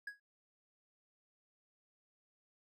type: tone with exponential decay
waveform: triangle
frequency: 1661.2 Hz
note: G#6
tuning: in tune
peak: -36 dBFS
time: 0.07-0.2 s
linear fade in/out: 5 ms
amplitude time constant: 27 ms
effects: none